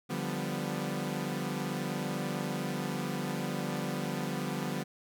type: chord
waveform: sawtooth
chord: G dominant seventh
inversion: second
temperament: equal with one note detuned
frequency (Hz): 146.83 / 175.73 / 196 / 246.9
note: D3 / F3 / G3 / B3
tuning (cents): 0 / +11 / 0 / 0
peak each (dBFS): -34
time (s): 0.09-4.84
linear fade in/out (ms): 20
effects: none